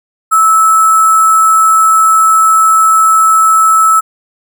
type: tone with sample-and-hold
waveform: sine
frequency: 1307 Hz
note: E6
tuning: 15 cents flat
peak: -4 dBFS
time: 0.31-4.01 s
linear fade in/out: 20 ms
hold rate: 8820 Hz
effects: none